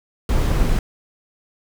brown noise, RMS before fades -17 dBFS, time 0.29-0.79 s, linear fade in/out 2 ms, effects none

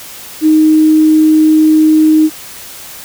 sine tone, 311.6 Hz, D#4, 3 cents sharp, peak -4 dBFS, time 0.41-2.3 s, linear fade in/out 50 ms, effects white hiss -30 dBFS RMS until 3.04 s

